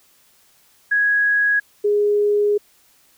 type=tone pair in turn; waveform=sine; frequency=1661.2 / 413.5 Hz; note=G#6 / G#4; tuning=0 / -8 cents; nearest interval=2 octaves; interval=2408 cents; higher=first; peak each=-14 dBFS; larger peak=neither; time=0.91-1.6 / 1.84-2.58 s; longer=second; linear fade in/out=10 ms; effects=white hiss -56 dBFS RMS until 3.17 s